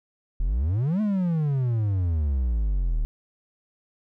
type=exponential two-way sweep; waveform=triangle; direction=up then down; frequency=36.71 to 218.6 to 36.71 Hz; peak=-19 dBFS; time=0.4-3.05 s; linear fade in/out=0 ms; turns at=1.01 s; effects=none